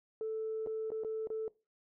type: tone with dropouts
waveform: sine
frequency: 440 Hz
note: A4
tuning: in tune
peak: -33 dBFS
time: 0.21-1.48 s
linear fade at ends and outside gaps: 1 ms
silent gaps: 0.663-0.671 / 0.904-0.918 / 1.036-1.047 / 1.272-1.302 s
effects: noise-tail reverb RT60 0.3 s tail -22 dB re dry + tanh soft clip ceiling -30 dBFS